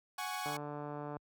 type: chord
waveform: sawtooth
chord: F# suspended second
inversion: none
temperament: equal with one note detuned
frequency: 740 / 830.6 / 1114.5 Hz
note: F#5 / G#5 / C#6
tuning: 0 / 0 / +9 cents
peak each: -38 dBFS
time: 0.18-0.57 s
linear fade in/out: 5 ms
type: click train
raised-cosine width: 1 ms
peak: -29 dBFS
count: 105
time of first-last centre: 0.46-1.167 s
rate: 147 Hz
effects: high-pass 60 Hz 12 dB/octave